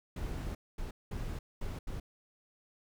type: noise bursts at uneven times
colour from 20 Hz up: brown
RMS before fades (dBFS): -38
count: 5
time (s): 0.16-0.55 / 0.78-0.91 / 1.11-1.39 / 1.61-1.79 / 1.87-2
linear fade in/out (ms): 5
effects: none